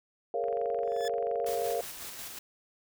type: chord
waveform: sine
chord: Bb minor seventh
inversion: third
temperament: equal with one note detuned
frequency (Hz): 415.3 / 466.2 / 554.4 / 692.8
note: Ab4 / Bb4 / Db5 / F5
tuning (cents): 0 / 0 / 0 / -14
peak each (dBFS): -37 / -32 / -35 / -33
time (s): 0.34-1.81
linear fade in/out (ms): 2
type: click train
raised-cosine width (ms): 0.5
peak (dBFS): -34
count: 33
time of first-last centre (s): 0.44-1.837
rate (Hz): 22.9
type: tone with exponential growth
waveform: 15% pulse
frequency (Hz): 1729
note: A6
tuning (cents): -31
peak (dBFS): -28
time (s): 0.83-1.08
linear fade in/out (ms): 1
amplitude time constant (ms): 54
type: noise with tremolo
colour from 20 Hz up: white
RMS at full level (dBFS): -41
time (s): 1.46-2.39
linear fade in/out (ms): 5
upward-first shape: square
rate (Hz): 5.5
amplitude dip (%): 30
effects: none